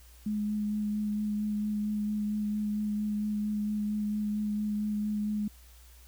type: tone with vibrato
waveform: sine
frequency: 210 Hz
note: G#3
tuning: 19 cents sharp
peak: -28 dBFS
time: 0.26-5.48 s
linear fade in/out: 5 ms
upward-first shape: sine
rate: 4.4 Hz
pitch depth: 13 cents each way
effects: added 60 Hz sine -52 dBFS peak until 6.07 s + white hiss -59 dBFS RMS until 6.07 s